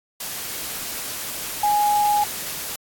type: tone in noise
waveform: sine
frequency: 830.6 Hz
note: G#5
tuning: in tune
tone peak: -16 dBFS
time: 1.63-2.24 s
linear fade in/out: 5 ms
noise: white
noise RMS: -30 dBFS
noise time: 0.2-2.76 s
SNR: +11 dB
effects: AAC 64 kbps